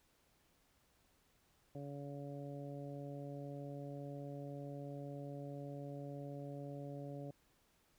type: harmonic tone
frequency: 141.9 Hz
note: C#3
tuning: 41 cents sharp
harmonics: 1 / 2 / 3 / 4 / 5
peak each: -47 / -50 / -54 / -51 / -58 dBFS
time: 1.75-7.31 s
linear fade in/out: 2 ms
effects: pink hiss -74 dBFS RMS until 7.98 s